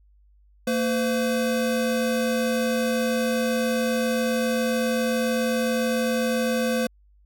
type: tone pair together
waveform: square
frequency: 228.2 / 510 Hz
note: A#3 / C5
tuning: -37 / -44 cents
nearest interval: octave + major second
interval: 1393 cents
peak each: -25 dBFS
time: 0.67-6.87 s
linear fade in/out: 5 ms
effects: added 50 Hz sine -54 dBFS peak until 7.25 s